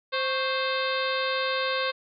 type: harmonic tone with a mistuned harmonic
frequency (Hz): 523.3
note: C5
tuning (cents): 0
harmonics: 1 / 2 / 3 / 4 / 5 / 6 / 7 / 8 / 9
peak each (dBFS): -29 / -31 / -32 / -36 / -35 / -40 / -34 / -37 / -42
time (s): 0.12-1.92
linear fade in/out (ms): 20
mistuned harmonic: 2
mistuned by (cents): +87
effects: none